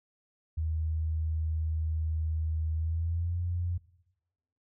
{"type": "tone with pitch glide", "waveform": "sine", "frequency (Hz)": [79.3, 87.48], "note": ["D#2", "F2"], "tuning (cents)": [33, 3], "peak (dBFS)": -28, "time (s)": [0.57, 3.78], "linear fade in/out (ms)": 10, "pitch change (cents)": 170, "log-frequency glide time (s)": [2.74, 3.4], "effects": ["noise-tail reverb RT60 0.9 s tail -19 dB re dry"]}